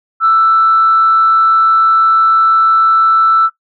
sine tone with frequency modulation, 1327 Hz, E6, 11 cents sharp, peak -5 dBFS, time 0.2-3.5 s, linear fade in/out 50 ms, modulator 148 Hz, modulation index 0.21, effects noise-tail reverb RT60 0.1 s tail -17 dB re dry + tanh soft clip ceiling -1 dBFS

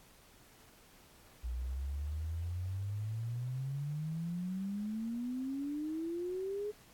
sine exponential sweep, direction up, 58.27 to 424.1 Hz, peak -35 dBFS, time 1.43-6.72 s, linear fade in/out 20 ms, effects pink hiss -61 dBFS RMS until 6.93 s + AAC 64 kbps

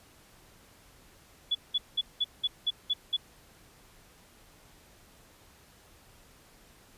sine tone bursts, 3417 Hz, G#7, 49 cents sharp, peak -24 dBFS, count 8, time 1.51-3.168 s, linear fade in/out 10 ms, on 41 ms, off 190 ms, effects pink hiss -58 dBFS RMS until 6.97 s + resampled to 32000 Hz

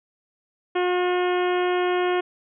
harmonic tone, 359.6 Hz, F#4, 49 cents flat, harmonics 1 / 2 / 3 / 4 / 5 / 6 / 7 / 8 / 9, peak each -21 / -27 / -31 / -33 / -35 / -37 / -38 / -39 / -40 dBFS, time 0.75-2.21 s, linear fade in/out 10 ms, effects none

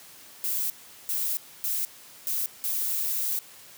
violet noise bursts at uneven times, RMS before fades -28 dBFS, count 5, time 0.44-0.7 / 1.09-1.37 / 1.64-1.85 / 2.27-2.46 / 2.64-3.39 s, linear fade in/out 0 ms, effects white hiss -49 dBFS RMS until 3.77 s + high-pass 80 Hz 12 dB/octave

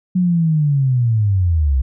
sine linear sweep, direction down, 185 to 62.1 Hz, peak -12 dBFS, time 0.15-1.82 s, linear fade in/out 10 ms, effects none

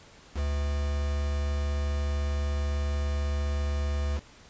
triangle tone with quantisation, 72 Hz, D2, 34 cents flat, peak -24 dBFS, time 0.34-4.21 s, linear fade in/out 50 ms, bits 6, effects pink hiss -53 dBFS RMS until 4.49 s + resampled to 16000 Hz

